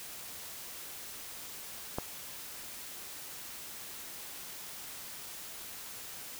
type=click; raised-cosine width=1 ms; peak=-18 dBFS; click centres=1.985 s; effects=white hiss -45 dBFS RMS until 6.39 s